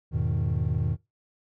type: chord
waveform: triangle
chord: E major seventh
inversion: none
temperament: equal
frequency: 82.41 / 103.83 / 123.47 / 155.56 Hz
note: E2 / G#2 / B2 / D#3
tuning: 0 / 0 / 0 / 0 cents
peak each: -27 dBFS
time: 0.11-0.97 s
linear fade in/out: 50 ms
effects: noise-tail reverb RT60 0.2 s tail -20 dB re dry + tanh soft clip ceiling -15 dBFS